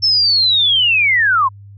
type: linear sweep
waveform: sine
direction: down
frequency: 5360 to 987.8 Hz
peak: -10 dBFS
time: 0.02-1.49 s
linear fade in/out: 20 ms
effects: added 100 Hz sine -35 dBFS peak until 1.77 s